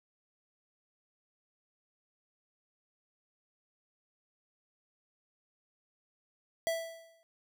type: tone with exponential decay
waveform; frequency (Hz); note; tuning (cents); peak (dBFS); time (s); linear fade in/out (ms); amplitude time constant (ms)
square; 659.3; E5; 0; -28; 6.67-7.23; 0; 120
effects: none